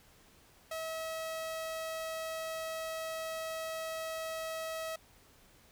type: tone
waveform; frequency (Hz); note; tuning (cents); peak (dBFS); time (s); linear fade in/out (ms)
sawtooth; 644; E5; -41; -33; 0.71-4.96; 5
effects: pink hiss -62 dBFS RMS until 5.71 s